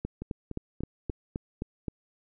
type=two click trains; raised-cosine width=3 ms; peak=-19 / -23 dBFS; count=8 / 4; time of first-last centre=0.05-1.882 / 0.22-1.1 s; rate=3.82 / 3.41 Hz; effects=none